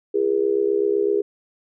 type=tone with amplitude modulation; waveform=sine; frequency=407.5 Hz; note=G#4; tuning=33 cents flat; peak=-13 dBFS; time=0.14-1.22 s; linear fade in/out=10 ms; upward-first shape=sine; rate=67.9 Hz; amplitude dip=90%; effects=none